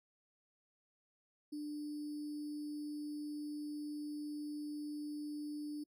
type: tone with sample-and-hold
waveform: sine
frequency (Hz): 297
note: D4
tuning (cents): +20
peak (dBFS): -40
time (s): 1.52-5.84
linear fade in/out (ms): 10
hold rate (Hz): 4900
effects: AAC 64 kbps